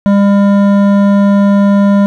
sine tone with hard clipping, 200.6 Hz, G3, 40 cents sharp, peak -7 dBFS, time 0.06-2.06 s, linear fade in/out 0 ms, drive 12 dB, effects none

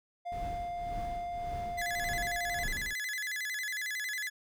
triangle tone, 700 Hz, F5, 4 cents sharp, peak -33 dBFS, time 0.25-2.65 s, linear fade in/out 20 ms
brown noise with tremolo, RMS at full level -39 dBFS, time 0.32-2.93 s, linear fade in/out 2 ms, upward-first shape triangle, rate 1.8 Hz, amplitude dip 80%
40% pulse tone with vibrato, 1853 Hz, A#6, 11 cents flat, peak -33 dBFS, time 1.77-4.3 s, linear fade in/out 20 ms, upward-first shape square, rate 11 Hz, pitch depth 150 cents each way
effects none

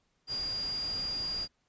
sine tone in noise, 4822 Hz, D8, 45 cents sharp, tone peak -32 dBFS, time 0.27-1.48 s, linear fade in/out 50 ms, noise pink, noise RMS -45 dBFS, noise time 0.27-1.48 s, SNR +10 dB, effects pink hiss -75 dBFS RMS until 1.68 s + resampled to 16000 Hz

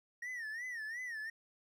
triangle tone with vibrato, 1864.7 Hz, A#6, in tune, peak -38 dBFS, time 0.22-1.3 s, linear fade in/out 5 ms, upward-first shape sine, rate 2.8 Hz, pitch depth 140 cents each way, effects none

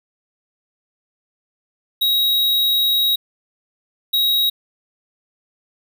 square tone pair in turn, 3815 / 3815 Hz, A#7 / A#7, +39 / +39 cents, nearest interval unison, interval 0 cents, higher neither, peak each -15 dBFS, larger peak neither, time 2.01-3.16 / 4.13-4.5 s, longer first, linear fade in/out 10 ms, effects none

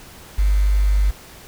sine tone with quantisation, 49.93 Hz, G1, 33 cents sharp, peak -13 dBFS, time 0.38-1.11 s, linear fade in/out 10 ms, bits 6, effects pink hiss -42 dBFS RMS until 1.47 s

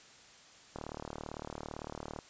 click train, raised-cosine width 1 ms, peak -26 dBFS, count 55, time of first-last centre 0.76-2.189 s, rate 37.8 Hz, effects white hiss -57 dBFS RMS until 2.29 s + resampled to 16000 Hz

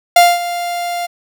45% pulse tone with ADSR envelope, 698.5 Hz, F5, in tune, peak -3 dBFS, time 0.16-1.07 s, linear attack 4 ms, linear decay 220 ms, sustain -15 dB, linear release 17 ms, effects none

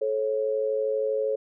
sine tone pair together, 433.4 / 546 Hz, A4 / C#5, -26 / -26 cents, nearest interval major third, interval 400 cents, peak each -26 dBFS, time 0.01-1.36 s, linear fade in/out 10 ms, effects none

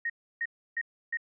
sine tone bursts, 1864.7 Hz, A#6, in tune, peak -28 dBFS, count 4, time 0.05-1.172 s, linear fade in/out 5 ms, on 48 ms, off 310 ms, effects none

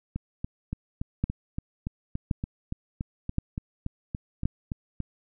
two click trains, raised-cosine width 5 ms, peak -18 / -12 dBFS, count 18 / 4, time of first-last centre 0.16-5.003 / 1.24-4.455 s, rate 3.51 / 0.933 Hz, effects none

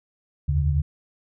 sine tone cluster, 75.6 / 85.4 / 141.3 Hz, D#2 / F2 / C#3, -49 / -38 / +34 cents, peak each -21 / -28 / -23 dBFS, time 0.48-0.82 s, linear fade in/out 10 ms, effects none

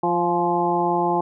harmonic tone with a mistuned harmonic, 174.61 Hz, F3, in tune, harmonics 1 / 2 / 3 / 4 / 5 / 6, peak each -28 / -23 / -31 / -25 / -22 / -28 dBFS, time 0.03-1.21 s, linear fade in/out 5 ms, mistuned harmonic 5, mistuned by -34 cents, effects none

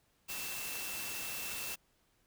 sine tone in noise, 2674 Hz, E7, 24 cents sharp, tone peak -45 dBFS, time 0.28-1.76 s, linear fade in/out 20 ms, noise white, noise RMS -41 dBFS, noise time 0.28-1.76 s, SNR -7 dB, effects pink hiss -73 dBFS RMS until 2.26 s

